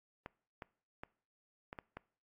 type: clicks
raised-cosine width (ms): 0.5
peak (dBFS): -29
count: 6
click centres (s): 0.261 / 0.622 / 1.035 / 1.729 / 1.788 / 1.97
effects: noise-tail reverb RT60 0.5 s tail -23 dB re dry + AAC 32 kbps